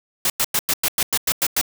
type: noise bursts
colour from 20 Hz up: white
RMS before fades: -19 dBFS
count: 10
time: 0.25-1.613 s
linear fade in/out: 2 ms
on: 49 ms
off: 97 ms
effects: none